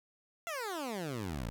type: exponential sweep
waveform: 15% pulse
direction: down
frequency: 698 to 51 Hz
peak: -30 dBFS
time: 0.47-1.5 s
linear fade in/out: 0 ms
effects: none